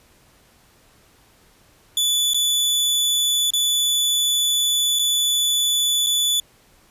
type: tone with dropouts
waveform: sawtooth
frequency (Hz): 3467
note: A7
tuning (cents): -26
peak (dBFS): -14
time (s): 1.97-6.4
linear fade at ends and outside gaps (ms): 2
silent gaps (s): 2.335-2.344 / 3.505-3.535 / 4.989-4.993 / 6.064-6.068
effects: pink hiss -55 dBFS RMS until 6.9 s + resampled to 32000 Hz